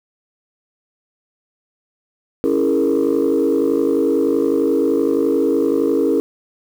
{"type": "chord", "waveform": "sine", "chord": "A# half-diminished seventh", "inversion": "first", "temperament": "equal", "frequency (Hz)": [277.2, 329.6, 415.3, 466.2], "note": ["C#4", "E4", "G#4", "A#4"], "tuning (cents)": [0, 0, 0, 0], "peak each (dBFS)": -18, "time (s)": [2.44, 6.2], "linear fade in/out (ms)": 0, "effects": ["tanh soft clip ceiling -8 dBFS", "7-bit"]}